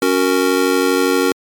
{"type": "chord", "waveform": "square", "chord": "F# major", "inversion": "second", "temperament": "just", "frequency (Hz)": [277.5, 370, 462.5], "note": ["C#4", "F#4", "A#4"], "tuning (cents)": [2, 0, -14], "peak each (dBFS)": -18, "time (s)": [0.02, 1.32], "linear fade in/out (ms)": 2, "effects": ["MP3 96 kbps"]}